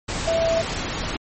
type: tone in noise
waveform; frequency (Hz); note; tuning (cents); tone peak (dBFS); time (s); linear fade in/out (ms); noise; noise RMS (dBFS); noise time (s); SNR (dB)
sine; 659.3; E5; 0; -18; 0.27-0.62; 10; pink; -27; 0.08-1.17; +6
effects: MP3 32 kbps